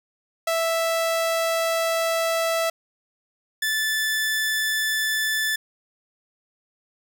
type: tone pair in turn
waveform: sawtooth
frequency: 659.3 / 1749.5 Hz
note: E5 / A6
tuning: 0 / -10 cents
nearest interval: octave + perfect fourth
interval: 1690 cents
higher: second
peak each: -17 / -18 dBFS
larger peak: first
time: 0.47-2.7 / 3.62-5.56 s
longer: first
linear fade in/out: 5 ms
effects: none